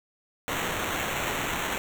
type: noise with sample-and-hold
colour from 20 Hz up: violet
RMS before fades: -30 dBFS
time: 0.48-1.78 s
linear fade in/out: 0 ms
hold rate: 4900 Hz
effects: none